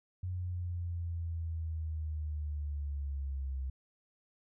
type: linear sweep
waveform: sine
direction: down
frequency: 91.3 to 65.5 Hz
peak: -34 dBFS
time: 0.23-3.7 s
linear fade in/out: 5 ms
effects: none